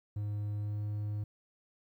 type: tone with pitch glide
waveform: triangle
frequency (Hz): 103.83 to 104.49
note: G#2 to G#2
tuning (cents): 0 to +11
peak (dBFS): -31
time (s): 0.16-1.24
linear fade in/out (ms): 5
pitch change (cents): +11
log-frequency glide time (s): 0.55-0.83
effects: 12-bit

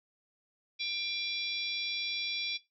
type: harmonic tone with a mistuned harmonic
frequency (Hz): 792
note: G5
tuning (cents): +18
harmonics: 3 / 4 / 5 / 6 / 7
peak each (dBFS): -36 / -38 / -40 / -42 / -43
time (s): 0.79-2.58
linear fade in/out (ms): 20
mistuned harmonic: 4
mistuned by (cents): +130
effects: noise-tail reverb RT60 0.2 s tail -18 dB re dry

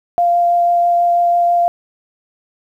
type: tone with vibrato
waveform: sine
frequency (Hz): 695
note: F5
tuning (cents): -9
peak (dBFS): -10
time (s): 0.18-1.68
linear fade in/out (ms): 0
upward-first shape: triangle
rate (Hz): 6.1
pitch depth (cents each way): 9
effects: 8-bit

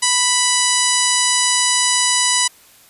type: harmonic tone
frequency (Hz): 987.8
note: B5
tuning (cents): 0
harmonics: 1 / 2 / 3 / 4 / 5 / 6 / 7 / 8 / 9 / 10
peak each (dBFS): -23 / -23 / -23 / -23 / -23 / -23 / -23 / -23 / -23 / -23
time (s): 0.02-2.48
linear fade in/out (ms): 10
effects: white hiss -48 dBFS RMS until 2.89 s + resampled to 32000 Hz

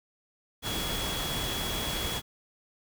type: tone in noise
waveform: sine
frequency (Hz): 3350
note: G#7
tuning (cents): +14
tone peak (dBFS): -35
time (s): 0.62-2.22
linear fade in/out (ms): 50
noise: pink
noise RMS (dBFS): -33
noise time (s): 0.62-2.22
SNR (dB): -5
effects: none

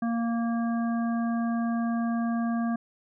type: harmonic tone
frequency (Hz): 232.1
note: A#3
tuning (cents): -7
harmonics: 1 / 3 / 5 / 7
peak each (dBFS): -25 / -35 / -39 / -42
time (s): 0.02-2.76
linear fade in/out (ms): 5
effects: none

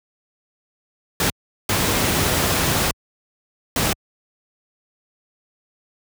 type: noise bursts at uneven times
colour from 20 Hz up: pink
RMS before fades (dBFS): -19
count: 3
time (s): 1.2-1.3 / 1.69-2.91 / 3.76-3.93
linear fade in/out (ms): 2
effects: high-pass 60 Hz 12 dB/octave

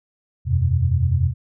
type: chord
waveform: sine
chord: E suspended second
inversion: none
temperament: equal with one note detuned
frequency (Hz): 82.41 / 92.5 / 126.72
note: E2 / F#2 / B2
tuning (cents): 0 / 0 / +45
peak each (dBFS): -20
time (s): 0.45-1.34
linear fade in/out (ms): 50
effects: none

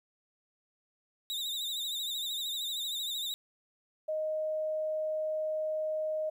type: tone with vibrato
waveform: 40% pulse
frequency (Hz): 3729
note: A#7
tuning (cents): 0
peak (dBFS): -32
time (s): 1.3-3.34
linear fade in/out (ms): 0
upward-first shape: sine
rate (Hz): 13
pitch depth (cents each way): 80
type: tone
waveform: sine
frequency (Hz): 622.3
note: D#5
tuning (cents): 0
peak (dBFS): -30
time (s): 4.08-6.3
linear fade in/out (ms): 10
effects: 12-bit

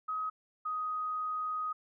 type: tone pair in turn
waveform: sine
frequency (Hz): 1266 / 1251.5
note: D#6 / D#6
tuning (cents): +30 / +10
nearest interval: unison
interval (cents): 20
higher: first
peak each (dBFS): -32 / -32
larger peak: neither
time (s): 0.08-0.3 / 0.65-1.73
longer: second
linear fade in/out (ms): 10
effects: none

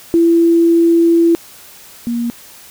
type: tone pair in turn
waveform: sine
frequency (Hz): 335.7 / 236.1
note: E4 / A#3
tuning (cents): +32 / +22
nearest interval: tritone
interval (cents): 610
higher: first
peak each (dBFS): -7 / -15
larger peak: first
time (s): 0.14-1.35 / 2.07-2.3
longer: first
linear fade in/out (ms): 0
effects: white hiss -39 dBFS RMS until 2.7 s

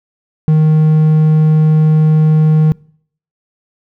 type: tone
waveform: triangle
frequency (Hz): 155.56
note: D#3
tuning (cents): 0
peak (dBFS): -4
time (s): 0.48-2.72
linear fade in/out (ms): 0
effects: noise-tail reverb RT60 0.6 s tail -25 dB re dry

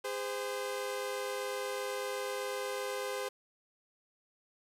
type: tone pair together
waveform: sawtooth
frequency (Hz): 407 / 515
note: G#4 / C5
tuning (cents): -35 / -28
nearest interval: major third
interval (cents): 407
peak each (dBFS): -35 / -33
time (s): 0.04-3.29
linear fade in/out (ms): 10
effects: resampled to 32000 Hz + 9-bit

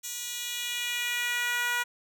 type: tone with high-pass filter sweep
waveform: 10% pulse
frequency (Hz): 483.3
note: B4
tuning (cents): -38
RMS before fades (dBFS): -31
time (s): 0.03-1.84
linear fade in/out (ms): 20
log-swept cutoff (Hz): 5400 to 1200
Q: 1.5
effects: none

